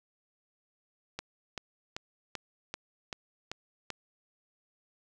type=click train; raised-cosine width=0.2 ms; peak=-19 dBFS; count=8; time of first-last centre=1.19-3.903 s; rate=2.58 Hz; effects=none